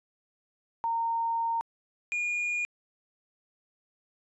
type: tone pair in turn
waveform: sine / triangle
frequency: 920 / 2433 Hz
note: A#5 / D#7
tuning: -23 / -39 cents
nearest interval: octave + perfect fourth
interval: 1684 cents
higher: second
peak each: -26 dBFS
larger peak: neither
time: 0.84-1.61 / 2.12-2.65 s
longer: first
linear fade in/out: 0 ms
effects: resampled to 24000 Hz